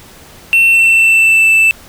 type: tone with pitch glide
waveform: triangle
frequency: 2700 to 2647 Hz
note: E7 to E7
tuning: +41 to +7 cents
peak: -4 dBFS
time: 0.53-1.71 s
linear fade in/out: 0 ms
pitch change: -34 cents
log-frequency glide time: 0.71-1.5 s
effects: pink hiss -38 dBFS RMS until 1.88 s